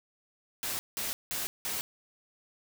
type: noise bursts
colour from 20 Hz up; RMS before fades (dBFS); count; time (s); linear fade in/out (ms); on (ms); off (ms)
white; -34; 4; 0.63-1.81; 0; 160; 180
effects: none